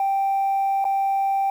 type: tone with dropouts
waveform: sine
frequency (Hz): 784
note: G5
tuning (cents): 0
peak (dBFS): -17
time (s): 0-1.5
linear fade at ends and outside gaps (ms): 2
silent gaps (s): 0.843-0.851
effects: tanh soft clip ceiling -16 dBFS + 8-bit

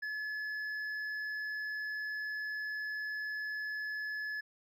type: tone with hard clipping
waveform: sine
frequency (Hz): 1713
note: A6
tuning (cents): -47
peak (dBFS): -37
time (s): 0.02-4.41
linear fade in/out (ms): 10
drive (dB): 4
effects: none

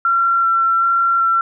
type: tone with vibrato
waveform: sine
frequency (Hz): 1359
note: F6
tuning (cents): -48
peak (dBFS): -12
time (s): 0.05-1.41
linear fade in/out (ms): 2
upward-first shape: square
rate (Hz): 1.3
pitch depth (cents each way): 9
effects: none

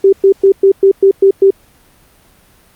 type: tone bursts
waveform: sine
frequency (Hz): 390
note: G4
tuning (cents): -9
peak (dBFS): -3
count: 8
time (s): 0.04-1.506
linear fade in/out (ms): 5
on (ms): 87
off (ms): 110
effects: pink hiss -48 dBFS RMS until 2.75 s + Opus 48 kbps

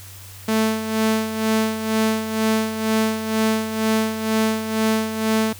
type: tone with tremolo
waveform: sawtooth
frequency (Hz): 220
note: A3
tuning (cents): 0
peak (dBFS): -12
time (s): 0.48-5.53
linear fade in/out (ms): 5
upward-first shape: sine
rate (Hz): 2.1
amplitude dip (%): 65
effects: added 96 Hz sine -40 dBFS peak until 5.59 s + white hiss -42 dBFS RMS until 5.59 s

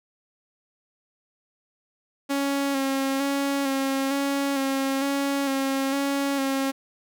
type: tone with vibrato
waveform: sawtooth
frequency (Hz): 274.5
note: C#4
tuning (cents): -17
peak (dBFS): -19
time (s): 2.29-6.72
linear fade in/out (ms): 20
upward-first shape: square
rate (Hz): 1.1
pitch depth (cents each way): 25
effects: none

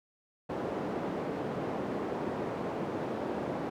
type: band-pass noise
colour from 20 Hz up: white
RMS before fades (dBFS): -35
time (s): 0.49-3.7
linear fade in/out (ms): 10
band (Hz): 170 to 520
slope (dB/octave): 12
effects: none

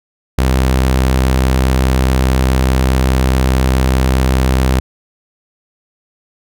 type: tone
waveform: sawtooth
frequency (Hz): 64.8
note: C2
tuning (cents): -16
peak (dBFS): -6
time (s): 0.38-4.8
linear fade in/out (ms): 5
effects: none

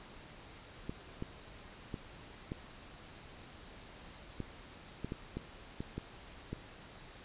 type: clicks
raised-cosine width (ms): 3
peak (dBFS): -25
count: 11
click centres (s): 0.895 / 1.224 / 1.942 / 2.519 / 4.403 / 5.046 / 5.121 / 5.37 / 5.805 / 5.98 / 6.53
effects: pink hiss -53 dBFS RMS until 7.24 s + resampled to 8000 Hz

